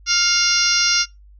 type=harmonic tone with a mistuned harmonic; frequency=698.5 Hz; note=F5; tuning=in tune; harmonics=2 / 3 / 4 / 5 / 6 / 7 / 8 / 9; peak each=-23 / -25 / -24 / -28 / -24 / -23 / -18 / -27 dBFS; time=0.06-1.06 s; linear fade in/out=50 ms; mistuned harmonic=3; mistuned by=+39 cents; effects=noise-tail reverb RT60 0.2 s tail -23 dB re dry + added 50 Hz sine -43 dBFS peak until 1.39 s